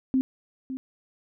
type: tone with echo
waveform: sine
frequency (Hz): 261.6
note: C4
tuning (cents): 0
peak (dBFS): -19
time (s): 0.14-0.21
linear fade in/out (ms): 0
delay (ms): 560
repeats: 1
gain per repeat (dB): -11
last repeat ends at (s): 0.77
effects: none